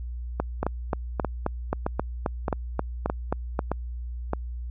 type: two click trains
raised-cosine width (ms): 1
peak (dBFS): -11 / -10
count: 7 / 13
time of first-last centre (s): 0.63-4.334 / 0.4-3.591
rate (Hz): 1.62 / 3.76
effects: added 60 Hz sine -31 dBFS peak until 4.7 s